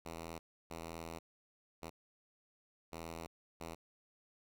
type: tone bursts at uneven times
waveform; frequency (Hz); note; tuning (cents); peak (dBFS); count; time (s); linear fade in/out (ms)
5% pulse; 82.5; E2; +2; -33; 5; 0.05-0.39 / 0.7-1.19 / 1.82-1.9 / 2.92-3.27 / 3.6-3.75; 10
effects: none